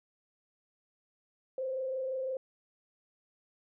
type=tone with frequency modulation; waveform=sine; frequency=523.3 Hz; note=C5; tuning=in tune; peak=-32 dBFS; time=1.58-2.37 s; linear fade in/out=2 ms; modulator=25.9 Hz; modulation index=0.46; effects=none